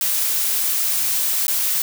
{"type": "noise with dropouts", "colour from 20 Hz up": "blue", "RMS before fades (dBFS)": -20, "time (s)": [0.01, 1.82], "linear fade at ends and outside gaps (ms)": 1, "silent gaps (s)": [1.468, 1.481], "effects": []}